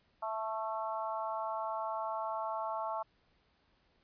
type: harmonic tone with a mistuned harmonic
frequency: 220 Hz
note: A3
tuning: in tune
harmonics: 3 / 4 / 5 / 6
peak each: -39 / -38 / -40 / -45 dBFS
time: 0.22-3.03 s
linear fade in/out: 10 ms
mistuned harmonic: 6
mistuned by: +20 cents
effects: pink hiss -72 dBFS RMS until 4.03 s + resampled to 11025 Hz